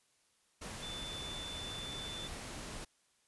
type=tone in noise; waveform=sine; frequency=3520 Hz; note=A7; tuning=in tune; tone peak=-43 dBFS; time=0.82-2.28 s; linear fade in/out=10 ms; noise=pink; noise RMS=-45 dBFS; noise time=0.61-2.85 s; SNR=-1 dB; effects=white hiss -73 dBFS RMS until 3.27 s + resampled to 24000 Hz